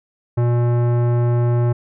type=tone with tanh clipping; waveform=sine; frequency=120 Hz; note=B2; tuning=49 cents flat; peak=-16 dBFS; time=0.37-1.73 s; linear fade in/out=10 ms; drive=17 dB; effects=none